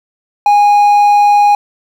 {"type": "tone", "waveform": "triangle", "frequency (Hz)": 823, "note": "G#5", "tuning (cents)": -16, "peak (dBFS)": -3, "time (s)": [0.46, 1.55], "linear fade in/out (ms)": 2, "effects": ["7-bit"]}